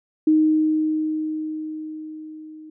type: tone with level ramp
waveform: sine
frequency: 311.1 Hz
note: D#4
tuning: in tune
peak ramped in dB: -12 to -38 dBFS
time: 0.27-2.7 s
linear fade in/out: 5 ms
effects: none